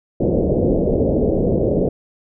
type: low-pass noise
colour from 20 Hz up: white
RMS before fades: -17 dBFS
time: 0.2-1.89 s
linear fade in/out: 5 ms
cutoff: 570 Hz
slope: 48 dB/octave
effects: none